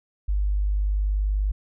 sine tone, 50.2 Hz, G1, 42 cents sharp, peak -20 dBFS, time 0.28-1.52 s, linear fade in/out 10 ms, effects none

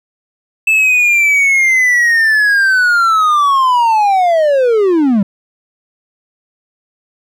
triangle linear sweep, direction down, 2637 to 187 Hz, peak -6 dBFS, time 0.67-5.23 s, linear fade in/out 5 ms, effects none

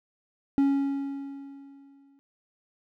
triangle tone with exponential decay, 277.2 Hz, C#4, in tune, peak -16 dBFS, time 0.58-2.19 s, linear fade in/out 0 ms, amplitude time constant 350 ms, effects none

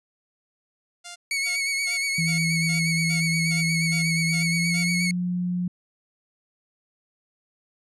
5% pulse tone bursts, 700 Hz, F5, 4 cents sharp, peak -26 dBFS, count 10, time 1.04-4.85 s, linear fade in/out 20 ms, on 120 ms, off 290 ms
sawtooth tone with vibrato, 2217 Hz, C#7, in tune, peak -20 dBFS, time 1.31-5.11 s, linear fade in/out 2 ms, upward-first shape sine, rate 8.4 Hz, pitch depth 35 cents each way
sine tone with pitch glide, 163.8 to 178.63 Hz, E3 to F3, -11 to +39 cents, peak -23 dBFS, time 2.18-5.68 s, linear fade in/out 5 ms, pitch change +150 cents, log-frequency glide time 4.31-5.16 s
effects resampled to 24000 Hz

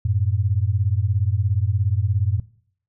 sine beating tone pair, 92.5 / 109.5 Hz, F#2 / A2, 0 / -8 cents, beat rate 17 Hz, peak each -20 dBFS, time 0.05-2.4 s, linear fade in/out 5 ms, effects noise-tail reverb RT60 0.6 s tail -20 dB re dry

